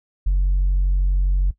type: tone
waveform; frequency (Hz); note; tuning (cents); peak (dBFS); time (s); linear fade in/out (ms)
sine; 46.25; F#1; 0; -13; 0.26-1.51; 10
effects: noise-tail reverb RT60 0.1 s tail -17 dB re dry + tanh soft clip ceiling -13 dBFS